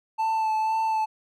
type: tone with vibrato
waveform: triangle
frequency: 880 Hz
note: A5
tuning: in tune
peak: -20 dBFS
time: 0.18-1.06 s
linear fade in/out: 20 ms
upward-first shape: sine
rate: 2 Hz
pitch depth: 18 cents each way
effects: none